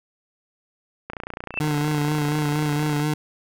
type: click train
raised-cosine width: 0.5 ms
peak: -16 dBFS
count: 57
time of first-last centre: 1.1-2.998 s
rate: 29.5 Hz
type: tone with exponential growth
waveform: sine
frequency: 2656 Hz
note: E7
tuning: 12 cents sharp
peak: -18 dBFS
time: 1.51-1.59 s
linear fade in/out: 2 ms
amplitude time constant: 17 ms
type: tone with vibrato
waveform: 25% pulse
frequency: 149.2 Hz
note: D3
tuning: 28 cents sharp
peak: -17 dBFS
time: 1.6-3.14 s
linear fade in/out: 5 ms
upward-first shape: sine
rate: 4.2 Hz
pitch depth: 34 cents each way
effects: none